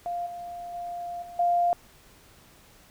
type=tone with level steps; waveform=sine; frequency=698.5 Hz; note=F5; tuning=in tune; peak=-28 / -35 / -32 / -40 / -20 dBFS; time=0.06-1.73 s; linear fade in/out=0 ms; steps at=0.26 / 0.74 / 1.22 / 1.39 s; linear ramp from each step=5 ms; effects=pink hiss -55 dBFS RMS until 2.9 s